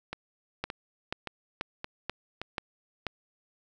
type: two click trains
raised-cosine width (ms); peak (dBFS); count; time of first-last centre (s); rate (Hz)
0.3; -19 / -15; 5 / 6; 0.13-2.416 / 0.64-3.067; 1.75 / 2.06
effects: none